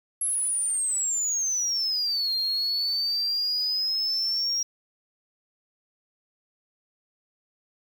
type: exponential two-way sweep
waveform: sine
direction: down then up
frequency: 11175 to 4186 to 5640 Hz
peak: -22 dBFS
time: 0.21-4.63 s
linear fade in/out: 5 ms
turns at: 2.34 s
effects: tanh soft clip ceiling -21 dBFS + 8-bit